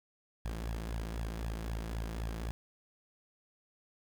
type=tone with flanger; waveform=sawtooth; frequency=55.7 Hz; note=A1; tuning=22 cents sharp; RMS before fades=-38 dBFS; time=0.45-2.51 s; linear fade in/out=0 ms; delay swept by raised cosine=1.1 to 6 ms; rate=3.9 Hz; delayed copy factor=+0.7; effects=10-bit